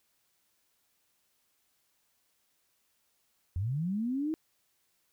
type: linear sweep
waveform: sine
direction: up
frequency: 82.5 to 323.6 Hz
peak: -29 dBFS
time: 3.56-4.34 s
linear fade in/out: 0 ms
effects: white hiss -74 dBFS RMS until 5.12 s